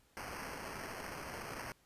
white noise with sample-and-hold, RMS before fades -45 dBFS, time 0.17-1.72 s, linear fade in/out 0 ms, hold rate 3675 Hz, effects pink hiss -70 dBFS RMS until 1.85 s + resampled to 32000 Hz

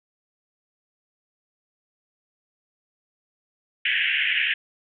white band-pass noise, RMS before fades -23 dBFS, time 3.85-4.54 s, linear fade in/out 5 ms, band 1600 to 3100 Hz, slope 96 dB/octave, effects none

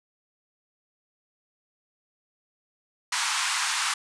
pink band-pass noise, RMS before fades -27 dBFS, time 3.12-3.94 s, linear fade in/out 5 ms, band 900 to 9500 Hz, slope 48 dB/octave, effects none

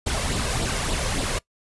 pink noise with flanger, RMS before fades -25 dBFS, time 0.06-1.39 s, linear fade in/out 10 ms, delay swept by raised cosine 0.23 to 1.93 ms, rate 3.5 Hz, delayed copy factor +0.55, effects noise-tail reverb RT60 0.1 s tail -21 dB re dry + resampled to 24000 Hz

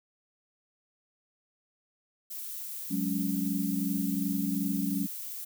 violet noise, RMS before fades -39 dBFS, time 2.3-5.45 s, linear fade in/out 10 ms
sine chord, F# suspended second, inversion none, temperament equal with one note detuned, 185 / 207.7 / 278.6 Hz, F#3 / G#3 / C#4, 0 / 0 / +9 cents, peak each -32 dBFS, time 2.9-5.07 s, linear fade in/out 20 ms
effects none

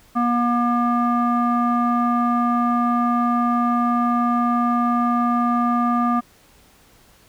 square tone with low-pass filter, 239.8 Hz, A#3, 49 cents sharp, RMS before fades -19 dBFS, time 0.15-6.21 s, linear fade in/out 20 ms, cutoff 1100 Hz, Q 7.6, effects pink hiss -53 dBFS RMS until 7.28 s

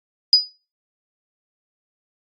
sine tone with exponential decay, 4945 Hz, D#8, 12 cents flat, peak -5 dBFS, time 0.33-0.51 s, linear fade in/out 1 ms, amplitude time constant 37 ms, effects noise-tail reverb RT60 0.3 s tail -17 dB re dry + Opus 32 kbps

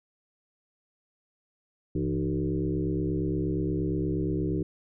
sine tone with frequency modulation, 234.9 Hz, A#3, 13 cents sharp, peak -25 dBFS, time 1.95-4.63 s, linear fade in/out 5 ms, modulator 68.5 Hz, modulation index 2.4, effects none

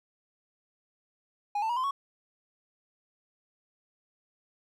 triangle tone with pitch steps, 823 / 887.2 / 956.4 / 1030.9 / 1111.3 Hz, G#5 / A5 / A#5 / C6 / C#6, -16 / +14 / +44 / -26 / +4 cents, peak -25 dBFS, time 1.55-1.91 s, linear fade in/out 5 ms, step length 72 ms, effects none

